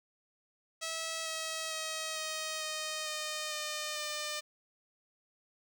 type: tone with pitch steps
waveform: 5% pulse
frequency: 649 / 641.9 / 634.9 / 628 / 621.1 / 614.3 / 607.6 / 601 Hz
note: E5 / E5 / D#5 / D#5 / D#5 / D#5 / D#5 / D5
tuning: -27 / -46 / +35 / +16 / -3 / -22 / -41 / +40 cents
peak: -24 dBFS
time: 0.81-4.41 s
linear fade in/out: 20 ms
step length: 450 ms
effects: none